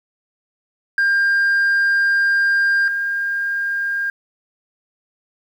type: tone pair in turn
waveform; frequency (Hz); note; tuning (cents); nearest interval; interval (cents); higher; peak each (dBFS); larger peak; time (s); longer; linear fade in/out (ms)
sine; 1600 / 1607; G6 / G6; +35 / +43; unison; 8; second; -11 / -18; first; 0.98-2.88 / 2.88-4.1; first; 2
effects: tanh soft clip ceiling -12 dBFS + 8-bit